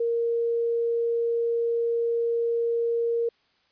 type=tone; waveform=sine; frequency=466.2 Hz; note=A#4; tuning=in tune; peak=-22 dBFS; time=0-3.29 s; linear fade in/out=5 ms; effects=white hiss -66 dBFS RMS until 3.71 s + resampled to 11025 Hz